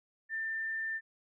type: tone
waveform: sine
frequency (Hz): 1789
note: A6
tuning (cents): +28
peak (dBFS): -33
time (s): 0.29-1.01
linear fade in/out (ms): 50
effects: none